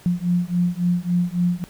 sine beating tone pair, 174.61 / 178.21 Hz, F3 / F3, 0 / +35 cents, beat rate 3.6 Hz, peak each -21 dBFS, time 0.06-1.64 s, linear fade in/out 0 ms, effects pink hiss -48 dBFS RMS until 1.69 s

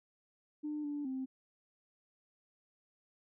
sine tone with pitch steps, 299.9 / 291.3 / 262.5 Hz, D4 / D4 / C4, +36 / -14 / +6 cents, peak -35 dBFS, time 0.63-1.26 s, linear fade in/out 20 ms, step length 210 ms, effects tanh soft clip ceiling -31 dBFS

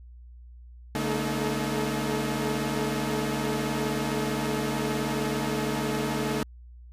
sawtooth tone cluster, 141.6 / 213.9 / 233.1 / 309.8 / 430.7 Hz, C#3 / A3 / A#3 / D#4 / A4, +37 / -49 / 0 / -7 / -37 cents, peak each -29 dBFS, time 0.95-6.43 s, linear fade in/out 0 ms, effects added 60 Hz sine -44 dBFS peak until 6.92 s + resampled to 32000 Hz

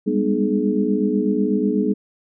sine tone cluster, 197.9 / 206 / 246 / 304.2 / 423.3 Hz, G3 / G#3 / B3 / D#4 / G#4, +17 / -14 / -7 / -39 / +33 cents, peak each -23 dBFS, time 0.06-1.94 s, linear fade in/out 20 ms, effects none

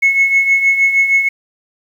sine tone with tremolo, 2190 Hz, C#7, 22 cents flat, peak -5 dBFS, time 0.02-1.29 s, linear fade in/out 10 ms, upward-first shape triangle, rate 6.4 Hz, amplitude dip 70%, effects tanh soft clip ceiling -4 dBFS + 7-bit

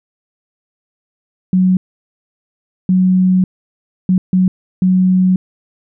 sine tone bursts at uneven times, 185 Hz, F#3, in tune, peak -8 dBFS, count 5, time 1.53-1.77 / 2.89-3.44 / 4.09-4.18 / 4.33-4.48 / 4.82-5.36 s, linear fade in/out 2 ms, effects none

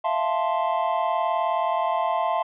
triangle chord, F major seventh, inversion third, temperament equal, 659.3 / 698.5 / 880 / 1046.5 Hz, E5 / F5 / A5 / C6, 0 / 0 / 0 / 0 cents, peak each -25 dBFS, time 0.04-2.43 s, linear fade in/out 10 ms, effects resampled to 8000 Hz

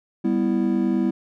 triangle chord, E minor, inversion first, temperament just, 197.78 / 247.2 / 329.6 Hz, G3 / B3 / E4, +16 / +2 / 0 cents, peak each -21 dBFS, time 0.24-1.11 s, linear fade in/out 10 ms, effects none

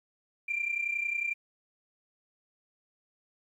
sine tone pair together, 2349 / 2380 Hz, D7 / D7, 0 / +22 cents, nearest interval unison, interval 22 cents, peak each -33 / -30 dBFS, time 0.48-1.34 s, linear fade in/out 10 ms, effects tanh soft clip ceiling -22 dBFS + 11-bit

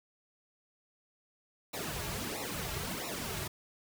pink noise with flanger, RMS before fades -38 dBFS, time 1.73-3.48 s, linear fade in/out 10 ms, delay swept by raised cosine 0.62 to 4.02 ms, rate 1.5 Hz, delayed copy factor -1, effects none

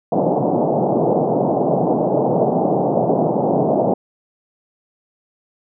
white band-pass noise, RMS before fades -17 dBFS, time 0.12-3.94 s, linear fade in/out 5 ms, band 130 to 790 Hz, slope 48 dB/octave, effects none

